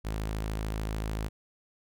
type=tone; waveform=sawtooth; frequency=53.5 Hz; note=A1; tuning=48 cents flat; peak=-27 dBFS; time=0.04-1.29 s; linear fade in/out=20 ms; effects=none